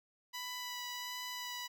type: tone with vibrato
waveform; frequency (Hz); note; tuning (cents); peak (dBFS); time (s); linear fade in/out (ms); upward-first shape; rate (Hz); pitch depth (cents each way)
10% pulse; 988; B5; 0; -32; 0.33-1.68; 20; sine; 1.4; 11
effects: none